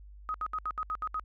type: tone bursts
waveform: sine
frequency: 1260 Hz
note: D#6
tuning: 21 cents sharp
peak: -30 dBFS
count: 8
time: 0.29-1.196 s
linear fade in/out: 0 ms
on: 52 ms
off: 70 ms
effects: added 50 Hz sine -47 dBFS peak until 1.24 s